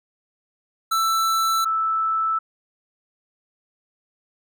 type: tone pair in turn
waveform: square / sine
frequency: 1327 / 1316.3 Hz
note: E6 / E6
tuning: +11 / -3 cents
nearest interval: unison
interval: 14 cents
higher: first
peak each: -19 / -19 dBFS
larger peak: neither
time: 0.91-1.65 / 1.65-2.39 s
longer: neither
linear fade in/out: 10 ms
effects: none